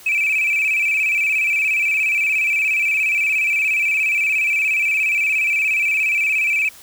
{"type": "tone with vibrato", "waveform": "sine", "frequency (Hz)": 2449, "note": "D#7", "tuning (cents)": -28, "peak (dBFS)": -14, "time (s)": [0.06, 6.69], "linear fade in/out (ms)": 5, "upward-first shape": "square", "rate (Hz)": 17, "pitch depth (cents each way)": 78, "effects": ["tanh soft clip ceiling -12 dBFS", "white hiss -43 dBFS RMS until 6.82 s"]}